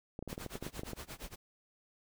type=clicks; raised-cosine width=2 ms; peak=-27 dBFS; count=12; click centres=0.191 / 0.226 / 0.277 / 0.329 / 0.379 / 0.463 / 0.555 / 0.626 / 0.666 / 0.794 / 0.834 / 0.933 s
type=noise with tremolo; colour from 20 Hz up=pink; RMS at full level=-44 dBFS; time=0.28-1.36 s; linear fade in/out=20 ms; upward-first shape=sine; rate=8.6 Hz; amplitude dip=95%
effects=none